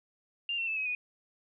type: tone with pitch steps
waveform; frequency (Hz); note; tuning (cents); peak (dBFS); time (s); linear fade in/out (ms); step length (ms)
sine; 2794 / 2710 / 2628 / 2549 / 2472; F7 / E7 / E7 / D#7 / D#7; 0 / +47 / -6 / +41 / -12; -30; 0.49-0.95; 2; 92
effects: none